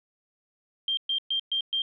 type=tone bursts; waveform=sine; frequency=3177 Hz; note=G7; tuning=23 cents sharp; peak=-24 dBFS; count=5; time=0.88-1.82 s; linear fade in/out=2 ms; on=92 ms; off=120 ms; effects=none